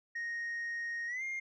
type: tone with pitch glide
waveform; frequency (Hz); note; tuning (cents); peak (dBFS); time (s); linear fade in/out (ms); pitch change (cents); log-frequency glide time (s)
sine; 1866 to 2119; A#6 to C7; +1 to +21; -33; 0.15-1.4; 10; +220; 1.07-1.23
effects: tanh soft clip ceiling -34 dBFS